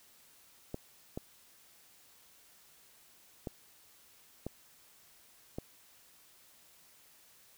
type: clicks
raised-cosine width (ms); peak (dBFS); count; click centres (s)
2; -24; 5; 0.744 / 1.175 / 3.472 / 4.466 / 5.585
effects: white hiss -62 dBFS RMS until 7.57 s